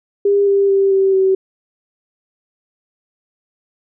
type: tone with pitch steps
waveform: sine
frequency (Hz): 402.3 / 397 / 391.8 / 386.6 / 381.5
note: G4 / G4 / G4 / G4 / G4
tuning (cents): +45 / +22 / -1 / -24 / -47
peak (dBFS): -10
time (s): 0.25-1.35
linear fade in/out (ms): 5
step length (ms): 220
effects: none